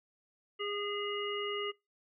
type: harmonic tone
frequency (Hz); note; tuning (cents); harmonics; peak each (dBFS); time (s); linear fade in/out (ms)
410; G#4; -22; 1 / 3 / 5 / 7; -37 / -41 / -42 / -39; 0.59-1.72; 20
effects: noise-tail reverb RT60 0.2 s tail -21 dB re dry